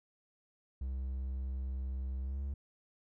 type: tone with pitch glide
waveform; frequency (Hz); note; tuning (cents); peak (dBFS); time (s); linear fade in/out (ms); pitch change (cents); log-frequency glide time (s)
triangle; 65.41 to 69.18; C2 to C#2; 0 to -3; -33; 0.81-2.54; 5; +97; 2.22-2.41
effects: none